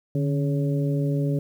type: harmonic tone with a mistuned harmonic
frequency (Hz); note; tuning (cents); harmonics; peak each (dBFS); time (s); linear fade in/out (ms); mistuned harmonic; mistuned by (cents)
140; C#3; +18; 1 / 2 / 3 / 4; -22 / -28 / -32 / -34; 0.15-1.39; 2; 1; +85
effects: 9-bit